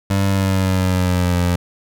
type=tone with pitch glide; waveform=25% pulse; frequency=98 to 88.32 Hz; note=G2 to F2; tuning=0 to +20 cents; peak=-11 dBFS; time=0.1-1.56 s; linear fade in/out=5 ms; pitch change=-180 cents; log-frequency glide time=0.26-1.38 s; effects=none